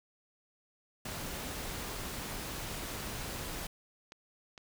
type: noise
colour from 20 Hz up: pink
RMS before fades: -40 dBFS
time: 1.05-3.67 s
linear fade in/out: 5 ms
type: clicks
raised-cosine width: 0.2 ms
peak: -31 dBFS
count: 4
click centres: 2.938 / 3.482 / 4.121 / 4.578 s
effects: none